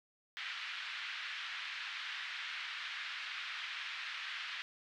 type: band-pass noise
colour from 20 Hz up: pink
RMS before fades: -43 dBFS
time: 0.37-4.62 s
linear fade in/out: 0 ms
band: 1500 to 3700 Hz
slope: 24 dB/octave
effects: none